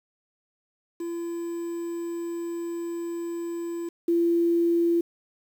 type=tone pair in turn; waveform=triangle / sine; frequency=340 / 340 Hz; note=F4 / F4; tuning=-46 / -46 cents; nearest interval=unison; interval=0 cents; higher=neither; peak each=-27 / -19 dBFS; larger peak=second; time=1-3.89 / 4.08-5.01 s; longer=first; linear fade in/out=5 ms; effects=8-bit